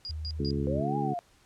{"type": "tone bursts", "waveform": "sine", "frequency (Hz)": 4855, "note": "D#8", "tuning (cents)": -43, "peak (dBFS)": -35, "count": 3, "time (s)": [0.05, 0.507], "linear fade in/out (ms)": 0, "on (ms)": 59, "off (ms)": 140}
{"type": "tone", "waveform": "sine", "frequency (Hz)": 77.78, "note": "D#2", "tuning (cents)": 0, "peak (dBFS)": -33, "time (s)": [0.09, 0.81], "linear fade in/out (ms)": 10}
{"type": "harmonic tone", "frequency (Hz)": 71.2, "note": "C#2", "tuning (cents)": 47, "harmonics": [2, 3, 4, 5, 6], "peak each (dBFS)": [-32, -34, -35, -36, -37], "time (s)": [0.39, 1.14], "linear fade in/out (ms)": 10}
{"type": "linear two-way sweep", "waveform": "sine", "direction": "up then down", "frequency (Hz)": [493.9, 830.6, 684], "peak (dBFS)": -31, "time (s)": [0.67, 1.19], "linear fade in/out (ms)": 0, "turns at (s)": 0.98}
{"effects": ["pink hiss -62 dBFS RMS until 1.45 s", "low-pass 10000 Hz 12 dB/octave"]}